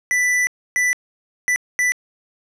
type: tone bursts at uneven times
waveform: square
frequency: 1982 Hz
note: B6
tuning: 6 cents sharp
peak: -16 dBFS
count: 4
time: 0.11-0.47 / 0.76-0.93 / 1.48-1.56 / 1.79-1.92 s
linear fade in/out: 0 ms
effects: low-pass 10000 Hz 12 dB/octave